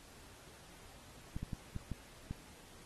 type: clicks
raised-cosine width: 5 ms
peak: -27 dBFS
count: 6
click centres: 1.365 / 1.43 / 1.532 / 1.763 / 1.917 / 2.31 s
effects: pink hiss -58 dBFS RMS until 2.85 s + AAC 32 kbps